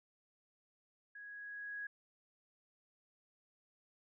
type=tone with level ramp; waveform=sine; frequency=1661.2 Hz; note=G#6; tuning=in tune; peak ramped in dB=-49 to -40 dBFS; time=1.15-1.87 s; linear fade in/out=5 ms; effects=none